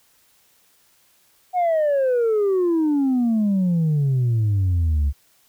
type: exponential sweep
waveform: sine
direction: down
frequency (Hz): 740 to 68.3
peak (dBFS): -14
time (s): 1.53-5.13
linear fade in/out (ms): 50
effects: tanh soft clip ceiling -15 dBFS + white hiss -59 dBFS RMS until 5.48 s